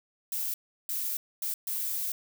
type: noise bursts at uneven times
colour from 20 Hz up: violet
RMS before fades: -32 dBFS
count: 4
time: 0.32-0.54 / 0.89-1.17 / 1.42-1.54 / 1.67-2.12 s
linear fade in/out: 2 ms
effects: none